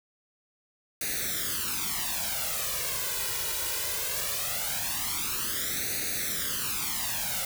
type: noise with flanger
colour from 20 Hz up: white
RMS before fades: -31 dBFS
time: 1.01-7.45 s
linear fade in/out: 2 ms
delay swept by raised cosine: 0.47 to 2.07 ms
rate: 0.2 Hz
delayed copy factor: +0.85
effects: none